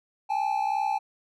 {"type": "tone pair together", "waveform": "triangle", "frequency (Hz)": [800, 862.7], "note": ["G5", "A5"], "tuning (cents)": [35, -34], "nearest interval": "minor second", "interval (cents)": 131, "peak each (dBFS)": -25, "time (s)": [0.29, 0.99], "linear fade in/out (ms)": 20, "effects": []}